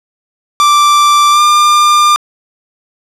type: tone with pitch glide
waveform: 45% pulse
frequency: 1174.7 to 1198 Hz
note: D6 to D6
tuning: 0 to +34 cents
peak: -5 dBFS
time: 0.6-2.16 s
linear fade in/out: 0 ms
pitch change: +34 cents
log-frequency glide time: 1.31-1.41 s
effects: low-pass 9000 Hz 12 dB/octave